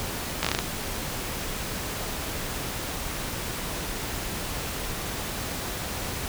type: slowing click train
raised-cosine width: 0.2 ms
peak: -6 dBFS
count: 7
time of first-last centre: 0.43-0.589 s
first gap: 16 ms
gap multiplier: 1.2
effects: pink hiss -32 dBFS RMS until 6.28 s